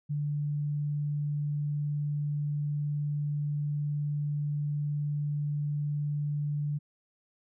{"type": "tone", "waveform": "sine", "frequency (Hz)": 146.83, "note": "D3", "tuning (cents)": 0, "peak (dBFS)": -28, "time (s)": [0.09, 6.79], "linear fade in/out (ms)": 20, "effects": []}